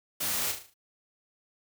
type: noise with echo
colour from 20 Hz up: white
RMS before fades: -31 dBFS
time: 0.2-0.52 s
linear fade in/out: 10 ms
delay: 37 ms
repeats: 6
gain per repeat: -6 dB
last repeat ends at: 0.742 s
effects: none